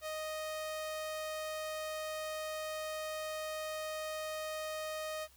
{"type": "tone", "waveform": "sawtooth", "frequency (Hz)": 622.3, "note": "D#5", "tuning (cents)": 0, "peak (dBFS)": -34, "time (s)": [0.01, 5.28], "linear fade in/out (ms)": 50, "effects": ["added 65 Hz sine -65 dBFS peak until 5.36 s", "white hiss -64 dBFS RMS until 5.36 s"]}